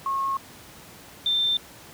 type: tone pair in turn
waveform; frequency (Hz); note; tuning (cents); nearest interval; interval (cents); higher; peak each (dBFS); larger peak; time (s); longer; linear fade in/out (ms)
sine; 1087 / 3575; C#6 / A7; -34 / +27; octave + major sixth; 2061; second; -23 / -20; second; 0.06-0.37 / 1.26-1.57; neither; 2
effects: pink hiss -46 dBFS RMS until 1.93 s + high-pass 80 Hz 12 dB/octave